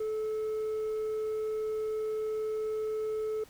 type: tone with hard clipping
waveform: triangle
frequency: 433.6 Hz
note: A4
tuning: 25 cents flat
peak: -29 dBFS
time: 0-3.44 s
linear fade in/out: 5 ms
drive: 1 dB
effects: pink hiss -57 dBFS RMS until 3.49 s